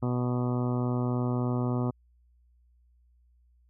harmonic tone, 123.47 Hz, B2, in tune, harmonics 1 / 2 / 3 / 4 / 5 / 6 / 7 / 8 / 9 / 10, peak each -28 / -30 / -36 / -40 / -41 / -43 / -45 / -45 / -45 / -45 dBFS, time 0.02-1.91 s, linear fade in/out 10 ms, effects added 60 Hz sine -60 dBFS peak until 3.69 s

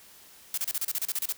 blue noise bursts, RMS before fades -29 dBFS, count 12, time 0.54-1.324 s, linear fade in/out 2 ms, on 36 ms, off 32 ms, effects white hiss -53 dBFS RMS until 1.37 s

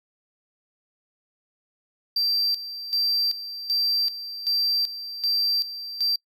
triangle tone with tremolo, 4699 Hz, D8, in tune, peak -19 dBFS, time 2.16-6.16 s, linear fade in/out 5 ms, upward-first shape square, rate 1.3 Hz, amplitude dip 75%, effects noise-tail reverb RT60 0.1 s tail -26 dB re dry

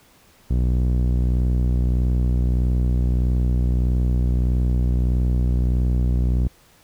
sawtooth tone with low-pass filter, 61.6 Hz, B1, 4 cents flat, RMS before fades -19 dBFS, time 0.5-6.48 s, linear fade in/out 10 ms, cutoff 250 Hz, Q 0.59, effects pink hiss -54 dBFS RMS until 6.83 s

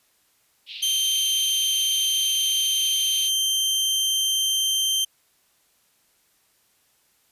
pink band-pass noise, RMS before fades -37 dBFS, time 0.66-3.31 s, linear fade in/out 50 ms, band 2700 to 4200 Hz, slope 48 dB/octave
sawtooth tone, 3136 Hz, G7, in tune, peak -17 dBFS, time 0.82-5.05 s, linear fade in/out 10 ms
effects white hiss -64 dBFS RMS until 7.31 s + resampled to 32000 Hz

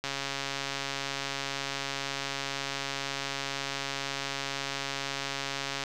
click train, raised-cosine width 0.2 ms, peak -15 dBFS, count 801, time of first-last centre 0.04-5.837 s, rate 138 Hz, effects none

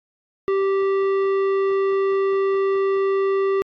sine tone with tanh clipping, 390 Hz, G4, 9 cents flat, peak -19 dBFS, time 0.48-3.62 s, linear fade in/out 0 ms, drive 12 dB, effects AAC 64 kbps

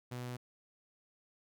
sawtooth tone, 123.47 Hz, B2, in tune, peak -36 dBFS, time 0.11-0.37 s, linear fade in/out 10 ms, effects none

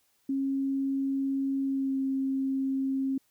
sine tone with pitch glide, 271.8 to 268.2 Hz, C#4 to C4, -34 to +43 cents, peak -26 dBFS, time 0.29-3.18 s, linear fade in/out 5 ms, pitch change -23 cents, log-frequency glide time 1.63-1.97 s, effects white hiss -70 dBFS RMS until 3.3 s

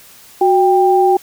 sine tone pair together, 368.7 / 790.3 Hz, F#4 / G5, -6 / +14 cents, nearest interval octave + minor second, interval 1320 cents, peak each -11 dBFS, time 0.41-1.17 s, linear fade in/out 5 ms, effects white hiss -42 dBFS RMS until 1.22 s

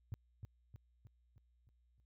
sine tone with echo, 105.9 Hz, G#2, 34 cents sharp, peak -38 dBFS, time 0.12-0.14 s, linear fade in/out 0 ms, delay 310 ms, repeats 6, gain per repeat -5 dB, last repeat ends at 2 s, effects added 60 Hz sine -70 dBFS peak until 2.05 s

